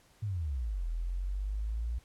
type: exponential two-way sweep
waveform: sine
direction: down then up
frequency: 111.2 to 40.76 to 59.8 Hz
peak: -31 dBFS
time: 0.22-1.99 s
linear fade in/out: 10 ms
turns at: 0.87 s
effects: pink hiss -64 dBFS RMS until 2.04 s + low-pass 12000 Hz 12 dB/octave